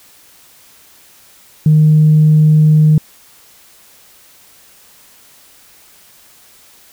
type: tone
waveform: sine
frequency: 154 Hz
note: D#3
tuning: 17 cents flat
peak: -4 dBFS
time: 1.66-2.98 s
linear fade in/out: 2 ms
effects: tanh soft clip ceiling -1 dBFS + white hiss -45 dBFS RMS until 6.92 s